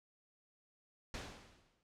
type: noise with exponential decay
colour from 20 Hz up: pink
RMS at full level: -42 dBFS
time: 1.14-1.83 s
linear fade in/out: 1 ms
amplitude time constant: 150 ms
effects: low-pass 6000 Hz 12 dB/octave